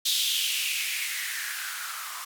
violet noise with band-pass filter sweep, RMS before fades -30 dBFS, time 0.05-2.25 s, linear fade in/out 10 ms, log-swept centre 3700 to 1100 Hz, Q 4.3, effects none

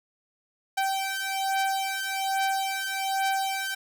sawtooth beating tone pair, 775 / 776.2 Hz, G5 / G5, -20 / -17 cents, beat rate 1.2 Hz, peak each -25 dBFS, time 0.77-3.75 s, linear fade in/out 10 ms, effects none

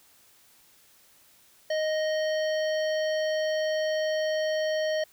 harmonic tone with a mistuned harmonic, 622.3 Hz, D#5, in tune, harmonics 1 / 3 / 5 / 7 / 9, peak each -25 / -35 / -39 / -42 / -44 dBFS, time 1.7-5.04 s, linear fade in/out 5 ms, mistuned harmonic 7, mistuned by +23 cents, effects white hiss -59 dBFS RMS until 5.12 s

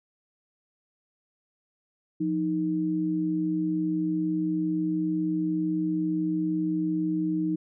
sine tone pair together, 175.1 / 312.9 Hz, F3 / D#4, +5 / +10 cents, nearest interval minor seventh, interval 1005 cents, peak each -30 / -25 dBFS, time 2.2-7.56 s, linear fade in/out 10 ms, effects none

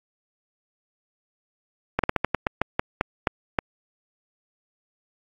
slowing click train, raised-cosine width 0.5 ms, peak -5 dBFS, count 12, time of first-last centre 1.99-3.588 s, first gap 47 ms, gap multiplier 1.21, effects AAC 64 kbps

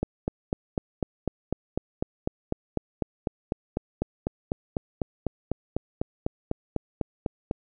click train, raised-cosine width 2 ms, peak -12 dBFS, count 31, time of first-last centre 0.03-7.511 s, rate 4.01 Hz, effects none

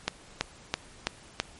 click train, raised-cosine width 0.2 ms, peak -8 dBFS, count 5, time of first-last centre 0.08-1.4 s, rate 3.03 Hz, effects pink hiss -52 dBFS RMS until 1.59 s + MP3 48 kbps

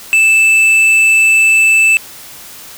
triangle tone with hard clipping, 2637 Hz, E7, in tune, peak -7 dBFS, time 0.13-1.97 s, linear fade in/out 0 ms, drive 9 dB, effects white hiss -33 dBFS RMS until 2.77 s

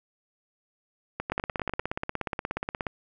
two click trains, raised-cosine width 0.5 ms, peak -15 / -14 dBFS, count 7 / 27, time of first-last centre 1.2-1.794 / 1.32-2.868 s, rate 10.1 / 16.8 Hz, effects none

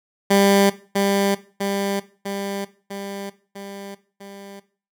15% pulse tone with echo, 198.5 Hz, G3, 22 cents sharp, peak -7 dBFS, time 0.3-0.7 s, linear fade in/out 10 ms, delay 650 ms, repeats 6, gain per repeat -4 dB, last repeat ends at 4.6 s, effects noise-tail reverb RT60 0.4 s tail -17 dB re dry

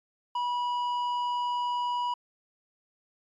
sine tone with tanh clipping, 975 Hz, B5, 23 cents flat, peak -28 dBFS, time 0.35-2.14 s, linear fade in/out 5 ms, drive 8 dB, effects MP3 96 kbps

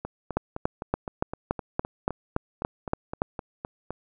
two click trains, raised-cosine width 1 ms, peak -18 / -9 dBFS, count 16 / 11, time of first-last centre 0.05-3.906 / 0.37-3.219 s, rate 3.89 / 3.51 Hz, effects none

